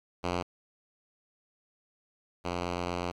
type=tone pair in turn; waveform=5% pulse; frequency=88.6 / 88.04 Hz; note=F2 / F2; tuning=+25 / +14 cents; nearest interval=unison; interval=11 cents; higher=first; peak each=-18 / -20 dBFS; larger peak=first; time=0.23-0.43 / 2.44-3.12 s; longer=second; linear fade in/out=20 ms; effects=low-pass 5000 Hz 12 dB/octave + 10-bit